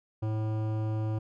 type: tone with hard clipping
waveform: sine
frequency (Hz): 108.9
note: A2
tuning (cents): -17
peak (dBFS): -30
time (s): 0.22-1.19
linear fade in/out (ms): 10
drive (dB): 15
effects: none